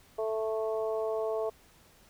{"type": "harmonic tone", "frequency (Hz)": 220, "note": "A3", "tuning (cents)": 0, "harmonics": [2, 3, 4, 5], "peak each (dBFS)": [-31, -33, -43, -43], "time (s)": [0.18, 1.5], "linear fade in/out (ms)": 10, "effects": ["pink hiss -60 dBFS RMS until 2.09 s"]}